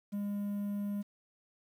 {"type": "tone with quantisation", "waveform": "triangle", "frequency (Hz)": 203.4, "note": "G#3", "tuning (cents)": -36, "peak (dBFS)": -31, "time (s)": [0.12, 1.03], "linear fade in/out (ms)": 20, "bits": 10, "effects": []}